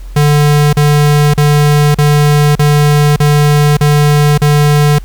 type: tone bursts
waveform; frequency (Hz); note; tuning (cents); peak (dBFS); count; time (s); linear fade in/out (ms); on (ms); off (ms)
square; 147.3; D3; +6; -6; 8; 0.16-4.986; 5; 570; 38
effects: added 43 Hz sine -23 dBFS peak until 5.04 s + pink hiss -43 dBFS RMS until 5.04 s